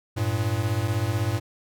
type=beating tone pair; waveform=square; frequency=98.1 / 114.1 Hz; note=G2 / A#2; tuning=+2 / -37 cents; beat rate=16 Hz; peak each=-27 / -26 dBFS; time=0.16-1.4 s; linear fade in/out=20 ms; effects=none